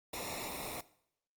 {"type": "noise with comb filter", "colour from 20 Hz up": "pink", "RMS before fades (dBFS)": -41, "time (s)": [0.13, 0.81], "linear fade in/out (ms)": 5, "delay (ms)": 0.64, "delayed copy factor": -0.8, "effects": ["noise-tail reverb RT60 0.7 s tail -19 dB re dry", "Opus 48 kbps"]}